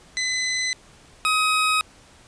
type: tone pair in turn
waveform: 20% pulse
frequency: 2019 / 1264.2 Hz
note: B6 / D#6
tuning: +38 / +27 cents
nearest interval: minor sixth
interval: 811 cents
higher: first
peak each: -17 / -13 dBFS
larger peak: second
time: 0.17-0.73 / 1.25-1.81 s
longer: neither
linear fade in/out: 0 ms
effects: pink hiss -51 dBFS RMS until 2.27 s + resampled to 22050 Hz